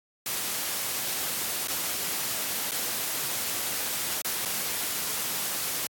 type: noise with dropouts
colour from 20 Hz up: white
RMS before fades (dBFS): -30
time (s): 0.26-5.87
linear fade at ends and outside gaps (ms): 2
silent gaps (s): 1.674-1.682 / 2.711-2.717 / 4.218-4.246 / 4.452-4.456
effects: high-pass 100 Hz 12 dB/octave + AAC 64 kbps